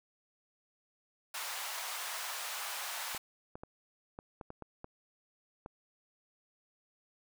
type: high-pass noise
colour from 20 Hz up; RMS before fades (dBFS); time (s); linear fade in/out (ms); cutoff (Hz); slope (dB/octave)
pink; -40; 1.34-3.18; 5; 760; 24
type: clicks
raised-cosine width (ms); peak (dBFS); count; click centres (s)
1; -30; 9; 3.148 / 3.555 / 3.635 / 4.189 / 4.412 / 4.504 / 4.623 / 4.844 / 5.661
effects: none